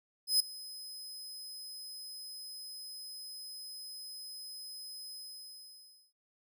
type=tone with ADSR envelope; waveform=sawtooth; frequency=5060 Hz; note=D#8; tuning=28 cents sharp; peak=-20 dBFS; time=0.27-6.13 s; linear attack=130 ms; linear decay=5 ms; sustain=-21 dB; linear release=1000 ms; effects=none